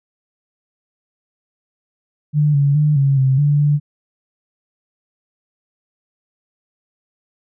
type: tone with pitch steps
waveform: sine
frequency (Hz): 149 / 141.5 / 150 / 138.1 / 132.7 / 145.6 / 146.6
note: D3 / C#3 / D3 / C#3 / C3 / D3 / D3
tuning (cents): +25 / +36 / +37 / -6 / +25 / -15 / -3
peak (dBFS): -11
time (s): 2.33-3.8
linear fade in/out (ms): 50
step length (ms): 210
effects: none